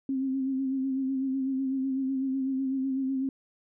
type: tone with vibrato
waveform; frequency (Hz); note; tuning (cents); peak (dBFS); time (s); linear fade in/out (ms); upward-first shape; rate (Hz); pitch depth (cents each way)
sine; 266.1; C4; +29; -26; 0.09-3.29; 2; sine; 8; 36
effects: none